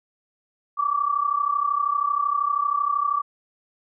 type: tone pair together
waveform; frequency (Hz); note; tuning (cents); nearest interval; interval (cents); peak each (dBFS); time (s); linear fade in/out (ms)
sine; 1141 / 1173.8; C#6 / D6; +50 / -1; unison; 49; -23; 0.77-3.22; 20
effects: none